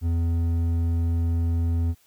triangle tone with hard clipping, 84 Hz, E2, 33 cents sharp, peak -22 dBFS, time 0.01-1.95 s, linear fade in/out 50 ms, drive 10 dB, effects white hiss -61 dBFS RMS until 2.06 s

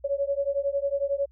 sine beating tone pair, 554.4 / 565.4 Hz, C#5 / C#5, 0 / +34 cents, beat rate 11 Hz, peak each -27 dBFS, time 0.04-1.26 s, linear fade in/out 10 ms, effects added 62 Hz sine -53 dBFS peak until 1.31 s

